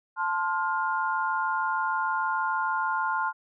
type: chord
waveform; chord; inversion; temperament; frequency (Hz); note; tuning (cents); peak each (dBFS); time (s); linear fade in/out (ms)
sine; F major; first; equal with one note detuned; 880 / 1046.5 / 1414; A5 / C6 / F6; 0 / 0 / +21; -29; 0.16-3.33; 50
effects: none